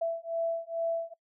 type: beating tone pair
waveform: sine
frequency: 664 / 666.3 Hz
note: E5 / E5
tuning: +12 / +18 cents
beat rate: 2.3 Hz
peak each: -32 / -32 dBFS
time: 0.01-1.14 s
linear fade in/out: 10 ms
effects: noise-tail reverb RT60 0.1 s tail -23 dB re dry